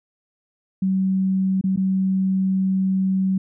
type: tone with dropouts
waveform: sine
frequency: 190 Hz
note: F#3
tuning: 46 cents sharp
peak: -17 dBFS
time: 0.82-3.38 s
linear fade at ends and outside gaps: 5 ms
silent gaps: 1.612-1.639 / 1.762-1.773 s
effects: none